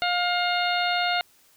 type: harmonic tone with a mistuned harmonic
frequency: 709 Hz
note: F5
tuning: 26 cents sharp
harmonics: 1 / 2 / 3 / 4 / 5 / 6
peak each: -25 / -28 / -30 / -31 / -32 / -33 dBFS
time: 0.02-1.21 s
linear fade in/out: 0 ms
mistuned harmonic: 5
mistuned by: +55 cents
effects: white hiss -59 dBFS RMS until 1.56 s